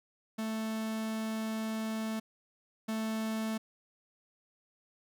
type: tone pair in turn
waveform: 45% pulse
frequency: 220.4 / 220.4 Hz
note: A3 / A3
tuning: +3 / +3 cents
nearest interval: unison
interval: 0 cents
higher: neither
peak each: -33 / -32 dBFS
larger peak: second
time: 0.38-2.2 / 2.88-3.58 s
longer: first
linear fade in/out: 10 ms
effects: none